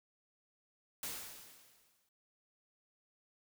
white noise with exponential decay, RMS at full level -40 dBFS, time 1.03-2.09 s, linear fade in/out 2 ms, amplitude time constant 230 ms, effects none

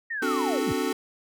sine linear sweep, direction down, 1890 to 58.27 Hz, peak -28 dBFS, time 0.1-0.73 s, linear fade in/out 10 ms
square chord, D dominant seventh, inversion third, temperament equal, 261.6 / 293.7 / 370 / 440 Hz, C4 / D4 / F#4 / A4, 0 / 0 / 0 / 0 cents, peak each -31 dBFS, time 0.22-0.93 s, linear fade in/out 5 ms
effects none

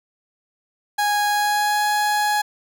30% pulse tone with pitch glide, 827 to 836.6 Hz, G#5 to G#5, -8 to +12 cents, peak -15 dBFS, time 0.98-2.42 s, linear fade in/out 10 ms, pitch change +20 cents, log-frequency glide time 1.28-1.84 s, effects none

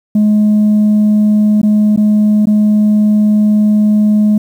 sine tone with dropouts, 210.9 Hz, G#3, 27 cents sharp, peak -4 dBFS, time 0.15-4.38 s, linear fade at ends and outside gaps 5 ms, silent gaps 1.616-1.63 / 1.962-1.974 / 2.457-2.47 s, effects tanh soft clip ceiling -5 dBFS + 7-bit

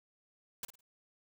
white noise with echo, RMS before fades -39 dBFS, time 0.63-0.65 s, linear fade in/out 2 ms, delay 53 ms, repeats 3, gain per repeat -12 dB, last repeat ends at 0.809 s, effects none

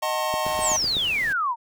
square chord, D# diminished seventh, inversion none, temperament just, 622.3 / 746.7 / 896 / 1075.3 Hz, D#5 / F#5 / A5 / C6, 0 / +16 / +31 / +47 cents, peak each -28 / -32 / -30 / -29 dBFS, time 0.02-0.77 s, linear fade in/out 10 ms
click train, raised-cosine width 2 ms, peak -20 dBFS, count 6, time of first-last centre 0.34-0.968 s, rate 7.96 Hz
pink noise, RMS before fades -39 dBFS, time 0.45-1.33 s, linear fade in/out 5 ms
sine exponential sweep, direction down, 8870 to 894 Hz, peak -21 dBFS, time 0.6-1.56 s, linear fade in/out 50 ms
effects none

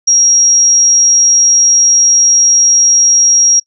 sine tone, 5640 Hz, F8, 16 cents sharp, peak -5 dBFS, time 0.07-3.6 s, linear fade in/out 10 ms, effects noise-tail reverb RT60 0.1 s tail -24 dB re dry

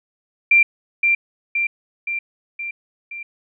sine tone with echo, 2368 Hz, D7, 14 cents sharp, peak -9 dBFS, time 0.51-0.63 s, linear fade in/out 5 ms, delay 520 ms, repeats 5, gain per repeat -4 dB, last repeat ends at 3.23 s, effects none

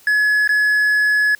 triangle tone with dropouts, 1697 Hz, G#6, 37 cents sharp, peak -11 dBFS, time 0.07-1.35 s, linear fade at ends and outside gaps 2 ms, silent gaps 0.476-0.491 s, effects white hiss -49 dBFS RMS until 1.39 s

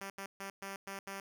5% pulse tone bursts at uneven times, 196 Hz, G3, in tune, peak -30 dBFS, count 6, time 0.01-0.1 / 0.18-0.26 / 0.4-0.5 / 0.62-0.76 / 0.87-0.99 / 1.07-1.2 s, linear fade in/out 2 ms, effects none

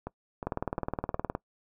two click trains, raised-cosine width 1 ms, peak -21 / -16 dBFS, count 4 / 18, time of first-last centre 0.07-1.145 / 0.47-1.351 s, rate 2.79 / 19.3 Hz, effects noise-tail reverb RT60 0.1 s tail -22 dB re dry

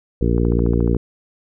harmonic tone, 58.27 Hz, A#1, in tune, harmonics 1 / 2 / 3 / 4 / 5 / 6 / 7 / 8, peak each -18 / -21 / -23 / -24 / -25 / -26 / -26 / -27 dBFS, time 0.21-0.97 s, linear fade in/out 5 ms
click train, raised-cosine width 1 ms, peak -19 dBFS, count 9, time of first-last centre 0.38-0.947 s, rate 14.1 Hz
effects none

